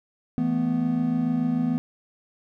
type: chord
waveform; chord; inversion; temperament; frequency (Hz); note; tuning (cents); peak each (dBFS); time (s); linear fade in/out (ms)
triangle; E suspended fourth; none; equal; 164.81 / 220 / 246.9; E3 / A3 / B3; 0 / 0 / 0; -26 / -27 / -21; 0.38-1.78; 0
effects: none